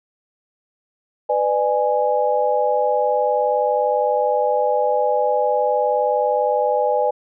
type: chord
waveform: sine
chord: G# diminished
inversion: first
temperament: just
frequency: 498.4 / 598 / 830.6 Hz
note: B4 / D5 / G#5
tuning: +16 / +31 / 0 cents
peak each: -20 dBFS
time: 1.29-7.11 s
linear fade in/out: 10 ms
effects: none